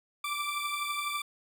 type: beating tone pair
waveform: 20% pulse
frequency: 1168 / 1180 Hz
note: D6 / D6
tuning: -10 / +8 cents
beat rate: 12 Hz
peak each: -28 / -32 dBFS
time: 0.24-1.22 s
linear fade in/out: 5 ms
effects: none